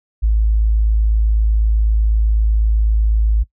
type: tone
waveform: sine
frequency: 54 Hz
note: A1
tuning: 32 cents flat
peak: -11 dBFS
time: 0.22-3.44 s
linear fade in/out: 20 ms
effects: noise-tail reverb RT60 0.1 s tail -20 dB re dry